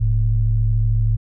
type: tone pair together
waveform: sine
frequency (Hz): 40.83 / 109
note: E1 / A2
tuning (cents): -16 / -16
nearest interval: octave + perfect fourth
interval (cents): 1700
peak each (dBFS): -18 / -16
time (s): 0-1.17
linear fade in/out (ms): 20
effects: none